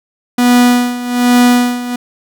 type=tone with tremolo; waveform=45% pulse; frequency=244.9 Hz; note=B3; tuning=14 cents flat; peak=-5 dBFS; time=0.38-1.96 s; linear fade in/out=5 ms; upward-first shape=sine; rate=1.2 Hz; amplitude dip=80%; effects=none